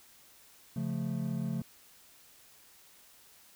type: chord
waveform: triangle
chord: Db augmented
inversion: none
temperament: equal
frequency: 138.59 / 174.61 / 220 Hz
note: Db3 / F3 / A3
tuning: 0 / 0 / 0 cents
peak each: -34 dBFS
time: 0.76-1.62 s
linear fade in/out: 5 ms
effects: white hiss -59 dBFS RMS until 3.55 s